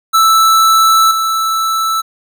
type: tone with level steps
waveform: square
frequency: 1318.5 Hz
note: E6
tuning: in tune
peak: -7 / -13 dBFS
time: 0.13-2.02 s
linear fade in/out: 20 ms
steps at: 1.11 s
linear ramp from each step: 2 ms
effects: none